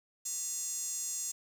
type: tone with high-pass filter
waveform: square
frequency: 392 Hz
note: G4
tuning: in tune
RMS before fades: -37 dBFS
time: 0.25-1.32 s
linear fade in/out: 10 ms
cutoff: 7000 Hz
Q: 7
effects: 9-bit